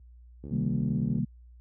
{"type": "click train", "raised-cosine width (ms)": 3, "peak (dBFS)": -28, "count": 54, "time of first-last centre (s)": [0.44, 1.186], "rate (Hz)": 71}
{"type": "chord", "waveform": "sine", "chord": "C minor seventh", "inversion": "none", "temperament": "equal", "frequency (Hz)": [130.81, 155.56, 196, 233.1], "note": ["C3", "Eb3", "G3", "Bb3"], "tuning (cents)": [0, 0, 0, 0], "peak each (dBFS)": -31, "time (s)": [0.51, 1.25], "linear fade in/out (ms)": 10}
{"effects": ["added 60 Hz sine -46 dBFS peak until 1.6 s", "high-pass 60 Hz 12 dB/octave"]}